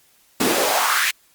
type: noise with high-pass filter sweep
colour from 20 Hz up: pink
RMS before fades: -19 dBFS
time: 0.4-1.11 s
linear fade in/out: 5 ms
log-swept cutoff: 240 to 2200 Hz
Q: 2.9
effects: white hiss -57 dBFS RMS until 1.34 s + Opus 48 kbps